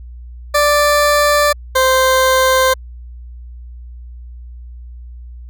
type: tone pair in turn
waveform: 20% pulse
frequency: 587.3 / 520.8 Hz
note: D5 / C5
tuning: 0 / -8 cents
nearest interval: major second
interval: 208 cents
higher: first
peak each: -5 dBFS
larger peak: neither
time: 0.54-1.53 / 1.75-2.74 s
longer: neither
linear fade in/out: 10 ms
effects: added 60 Hz sine -30 dBFS peak until 5.49 s